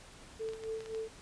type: tone with tremolo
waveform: sine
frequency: 443.3 Hz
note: A4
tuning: 13 cents sharp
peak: -34 dBFS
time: 0.39-1.09 s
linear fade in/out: 20 ms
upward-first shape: sine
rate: 3.8 Hz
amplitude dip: 75%
type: clicks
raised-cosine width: 0.2 ms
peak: -31 dBFS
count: 6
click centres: 0.488 / 0.535 / 0.637 / 0.806 / 0.86 / 0.948 s
effects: pink hiss -54 dBFS RMS until 1.21 s + resampled to 22050 Hz